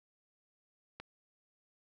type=click; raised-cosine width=0.3 ms; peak=-28 dBFS; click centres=1 s; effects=none